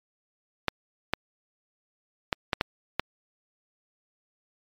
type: clicks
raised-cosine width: 0.3 ms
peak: -7 dBFS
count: 6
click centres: 0.683 / 1.136 / 2.328 / 2.532 / 2.611 / 2.996 s
effects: MP3 96 kbps